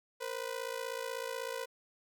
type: ring-modulated tone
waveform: sawtooth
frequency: 496.2 Hz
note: B4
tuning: 8 cents sharp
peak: -30 dBFS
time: 0.2-1.66 s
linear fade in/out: 20 ms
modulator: 28.1 Hz
effects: none